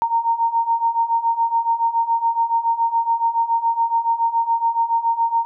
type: beating tone pair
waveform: sine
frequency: 918 / 925.1 Hz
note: A#5 / A#5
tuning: -27 / -13 cents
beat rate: 7.1 Hz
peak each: -21 / -18 dBFS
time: 0.02-5.45 s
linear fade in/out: 0 ms
effects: none